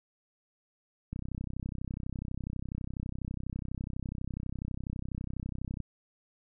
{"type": "click train", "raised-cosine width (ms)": 5, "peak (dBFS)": -24, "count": 151, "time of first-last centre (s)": [1.13, 5.803], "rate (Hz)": 32.1, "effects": []}